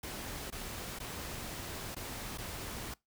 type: noise with dropouts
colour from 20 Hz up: pink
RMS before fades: -42 dBFS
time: 0.03-2.94 s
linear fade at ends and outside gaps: 5 ms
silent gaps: 0.503-0.523 / 0.989-1 / 1.948-1.964 / 2.376-2.382 s
effects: noise-tail reverb RT60 0.2 s tail -23 dB re dry